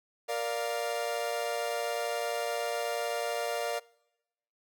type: chord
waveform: 40% pulse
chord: Bb major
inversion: none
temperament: equal with one note detuned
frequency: 468.3 / 587.3 / 698.5 Hz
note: Bb4 / D5 / F5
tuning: +8 / 0 / 0 cents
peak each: -34 dBFS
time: 0.28-3.8 s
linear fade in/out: 20 ms
effects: noise-tail reverb RT60 0.9 s tail -24 dB re dry